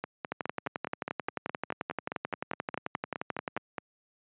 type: two click trains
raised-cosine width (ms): 0.5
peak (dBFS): -18 / -16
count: 19 / 38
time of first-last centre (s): 0.04-3.782 / 0.32-3.566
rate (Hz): 4.81 / 11.4
effects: high-pass 150 Hz 12 dB/octave + resampled to 8000 Hz